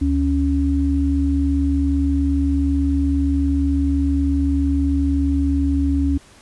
sine tone pair together, 73.46 / 278 Hz, D2 / C#4, +1 / +5 cents, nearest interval octave + major seventh, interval 2304 cents, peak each -18 dBFS, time 0.01-6.18 s, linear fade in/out 10 ms, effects pink hiss -48 dBFS RMS until 6.41 s + resampled to 24000 Hz

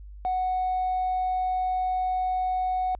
sine tone with hard clipping, 740 Hz, F#5, in tune, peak -24 dBFS, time 0.25-2.95 s, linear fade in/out 0 ms, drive 1 dB, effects added 50 Hz sine -40 dBFS peak until 2.99 s + resampled to 8000 Hz

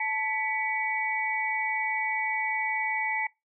sine tone cluster, 876 / 1976 / 2257 Hz, A5 / B6 / C#7, -8 / 0 / +31 cents, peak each -31 dBFS, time 0-3.27 s, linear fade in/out 5 ms, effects noise-tail reverb RT60 0.2 s tail -22 dB re dry

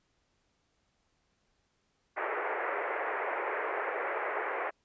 pink band-pass noise, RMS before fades -34 dBFS, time 2.16-4.71 s, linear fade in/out 20 ms, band 390 to 2200 Hz, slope 48 dB/octave, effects pink hiss -75 dBFS RMS until 4.84 s + resampled to 16000 Hz

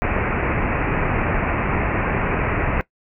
pink low-pass noise, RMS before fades -21 dBFS, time 0.02-2.81 s, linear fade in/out 0 ms, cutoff 2600 Hz, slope 96 dB/octave, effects noise-tail reverb RT60 0.1 s tail -18 dB re dry

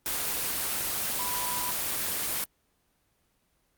sine tone in noise, 987.8 Hz, B5, in tune, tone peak -34 dBFS, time 1.19-1.71 s, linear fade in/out 0 ms, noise white, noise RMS -30 dBFS, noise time 0.06-2.44 s, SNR -7 dB, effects pink hiss -71 dBFS RMS until 3.77 s + Opus 24 kbps

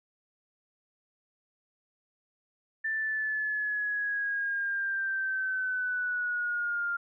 sine linear sweep, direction down, 1776 to 1396 Hz, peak -28 dBFS, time 2.84-6.97 s, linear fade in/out 10 ms, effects none

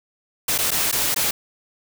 white noise with dropouts, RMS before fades -21 dBFS, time 0.48-1.31 s, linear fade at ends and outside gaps 5 ms, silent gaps 0.58-0.586 / 0.707-0.715 / 0.915-0.925 / 1.145-1.161 s, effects none

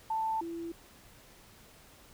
sine tone pair in turn, 885 / 335.3 Hz, A5 / E4, +10 / +30 cents, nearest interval octave + perfect fourth, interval 1680 cents, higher first, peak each -29 / -36 dBFS, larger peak first, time 0.1-0.41 / 0.41-0.72 s, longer neither, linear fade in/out 5 ms, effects pink hiss -57 dBFS RMS until 2.13 s

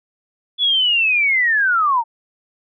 sine linear sweep, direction down, 3451 to 880 Hz, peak -13 dBFS, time 0.58-2.04 s, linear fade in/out 50 ms, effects none

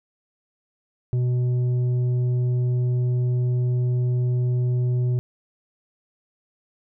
sine tone with tanh clipping, 124 Hz, B2, 7 cents sharp, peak -20 dBFS, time 1.13-5.19 s, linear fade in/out 0 ms, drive 6 dB, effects none

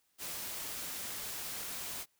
white noise, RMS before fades -41 dBFS, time 0.18-2.06 s, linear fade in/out 50 ms, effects white hiss -75 dBFS RMS until 2.19 s

